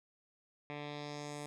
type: tone with low-pass filter sweep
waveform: 10% pulse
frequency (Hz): 146.83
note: D3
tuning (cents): 0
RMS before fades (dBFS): -44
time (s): 0.7-1.46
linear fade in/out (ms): 0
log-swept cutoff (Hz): 2600 to 9500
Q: 2.1
effects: none